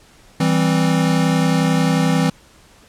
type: chord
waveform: square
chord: C major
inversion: first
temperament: equal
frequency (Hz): 164.81 / 196 / 261.6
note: E3 / G3 / C4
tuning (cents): 0 / 0 / 0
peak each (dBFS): -17 / -22 / -20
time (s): 0.4-2.3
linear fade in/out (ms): 5
effects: pink hiss -49 dBFS RMS until 2.88 s + low-pass 10000 Hz 12 dB/octave